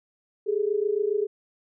sine tone pair together, 401.8 / 429.1 Hz, G4 / A4, +43 / -43 cents, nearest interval minor second, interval 114 cents, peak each -25 / -25 dBFS, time 0.46-1.27 s, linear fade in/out 20 ms, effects none

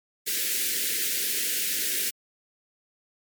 white band-stop noise, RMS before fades -27 dBFS, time 0.26-2.11 s, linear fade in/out 20 ms, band 490 to 1600 Hz, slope 48 dB/octave, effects high-pass 300 Hz 12 dB/octave + MP3 96 kbps

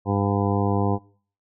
harmonic tone, 100.4 Hz, G2, 42 cents sharp, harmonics 1 / 2 / 3 / 4 / 5 / 7 / 8 / 9 / 10, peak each -23 / -26 / -28 / -29 / -30 / -31 / -32 / -33 / -33 dBFS, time 0.05-0.99 s, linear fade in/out 50 ms, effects noise-tail reverb RT60 0.5 s tail -24 dB re dry

